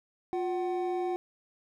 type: tone pair together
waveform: triangle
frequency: 354.6 / 751.4 Hz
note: F4 / F#5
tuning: +26 / +26 cents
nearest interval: octave + minor second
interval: 1300 cents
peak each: -28 / -32 dBFS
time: 0.33-1.16 s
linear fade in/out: 0 ms
effects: none